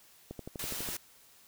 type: click train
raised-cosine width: 2 ms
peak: -27 dBFS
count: 8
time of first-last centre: 0.31-0.889 s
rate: 12.1 Hz
type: noise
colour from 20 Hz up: white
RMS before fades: -38 dBFS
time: 0.59-0.97 s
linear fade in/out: 5 ms
effects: white hiss -60 dBFS RMS until 1.47 s